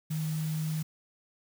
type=tone in noise; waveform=sine; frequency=156.4 Hz; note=D#3; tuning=9 cents sharp; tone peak=-29 dBFS; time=0.1-0.83 s; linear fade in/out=10 ms; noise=white; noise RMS=-45 dBFS; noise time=0.1-0.83 s; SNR=+13 dB; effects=none